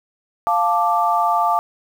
sine chord, D minor, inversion first, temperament equal, 698.5 / 880 / 1174.7 Hz, F5 / A5 / D6, 0 / 0 / 0 cents, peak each -19 dBFS, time 0.47-1.59 s, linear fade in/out 0 ms, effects 7-bit

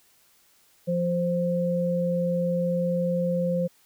sine tone pair together, 174.61 / 523.2 Hz, F3 / C5, 0 / 0 cents, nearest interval octave + perfect fifth, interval 1900 cents, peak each -25 dBFS, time 0.87-3.68 s, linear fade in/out 20 ms, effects white hiss -61 dBFS RMS until 3.85 s

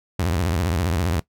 sawtooth tone with vibrato, 85.9 Hz, F2, 28 cents flat, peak -16 dBFS, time 0.19-1.2 s, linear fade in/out 5 ms, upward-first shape triangle, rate 15 Hz, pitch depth 270 cents each way, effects noise-tail reverb RT60 0.1 s tail -18 dB re dry

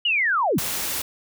sine linear sweep, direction down, 2960 to 103.83 Hz, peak -18 dBFS, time 0.05-0.59 s, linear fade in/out 5 ms
white noise, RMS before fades -27 dBFS, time 0.58-1.02 s, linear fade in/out 5 ms
effects none

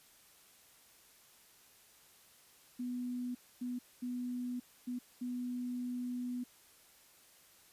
sine tone bursts at uneven times, 246.9 Hz, B3, in tune, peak -36 dBFS, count 5, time 2.79-3.35 / 3.61-3.79 / 4.02-4.6 / 4.87-4.99 / 5.21-6.44 s, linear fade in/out 10 ms, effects white hiss -63 dBFS RMS until 7.72 s + resampled to 32000 Hz

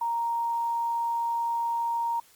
sine tone with quantisation, 932.3 Hz, A#5, in tune, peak -25 dBFS, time 0.01-2.2 s, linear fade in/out 5 ms, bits 9, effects white hiss -58 dBFS RMS until 2.35 s + Opus 32 kbps

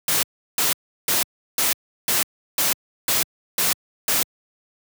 white noise bursts, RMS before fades -20 dBFS, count 9, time 0.08-4.23 s, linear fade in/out 2 ms, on 150 ms, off 350 ms, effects high-pass 100 Hz 12 dB/octave

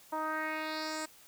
10% pulse tone with low-pass filter sweep, 312.2 Hz, D#4, 6 cents sharp, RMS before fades -36 dBFS, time 0.12-1.06 s, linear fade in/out 10 ms, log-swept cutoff 930 to 8600 Hz, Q 2.7, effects white hiss -58 dBFS RMS until 1.27 s

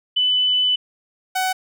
sine / sawtooth tone pair in turn, 2998 / 749.5 Hz, F#7 / F#5, +22 / +22 cents, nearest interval 2 octaves, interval 2400 cents, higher first, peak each -15 / -15 dBFS, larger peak neither, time 0.16-0.76 / 1.35-1.53 s, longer first, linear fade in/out 10 ms, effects none

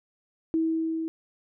sine tone with level ramp, 323.6 Hz, E4, 32 cents flat, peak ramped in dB -21 to -28 dBFS, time 0.54-1.08 s, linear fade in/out 0 ms, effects none

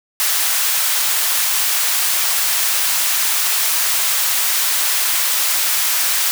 white high-pass noise, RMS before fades -17 dBFS, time 0.2-6.31 s, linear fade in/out 0 ms, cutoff 900 Hz, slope 12 dB/octave, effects none

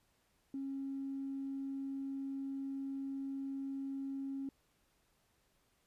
triangle tone with tanh clipping, 272.5 Hz, C#4, 29 cents flat, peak -38 dBFS, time 0.54-4.49 s, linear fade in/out 2 ms, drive 4 dB, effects pink hiss -75 dBFS RMS until 5.86 s + resampled to 32000 Hz

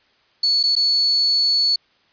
sine tone with dropouts, 4426 Hz, C#8, 3 cents flat, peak -14 dBFS, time 0.43-1.76 s, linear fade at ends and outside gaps 5 ms, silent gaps 0.63-0.636 / 0.754-0.763 s, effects white hiss -59 dBFS RMS until 2.12 s + resampled to 11025 Hz

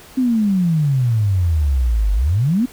sine exponential two-way sweep, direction down then up, 264.9 to 48 to 264.9 Hz, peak -13 dBFS, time 0.17-2.66 s, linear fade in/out 10 ms, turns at 2.13 s, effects pink hiss -42 dBFS RMS until 2.72 s

